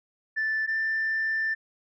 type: tone pair in turn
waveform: sine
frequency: 1760 / 1777.4 Hz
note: A6 / A6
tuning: 0 / +17 cents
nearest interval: unison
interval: 17 cents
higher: second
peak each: -23 dBFS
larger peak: neither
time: 0.36-0.67 / 0.67-1.55 s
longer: second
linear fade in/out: 20 ms
effects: tanh soft clip ceiling -21 dBFS